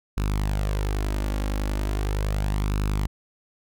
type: tone with flanger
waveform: sawtooth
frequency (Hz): 50.8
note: G#1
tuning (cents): -38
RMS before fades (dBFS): -25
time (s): 0.17-3.07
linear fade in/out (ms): 5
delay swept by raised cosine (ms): 0.76 to 3.66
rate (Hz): 0.38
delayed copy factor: +0.5
effects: none